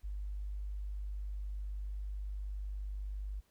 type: tone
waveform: sine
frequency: 49.96 Hz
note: G1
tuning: 34 cents sharp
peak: -37 dBFS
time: 0.03-3.41 s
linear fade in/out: 20 ms
effects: pink hiss -73 dBFS RMS until 3.5 s